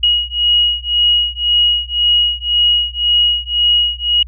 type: beating tone pair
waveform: sine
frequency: 2894 / 2895.9 Hz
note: F#7 / F#7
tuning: -39 / -38 cents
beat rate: 1.9 Hz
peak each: -14 dBFS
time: 0.03-4.23 s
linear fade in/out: 5 ms
effects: added 60 Hz sine -29 dBFS peak until 4.27 s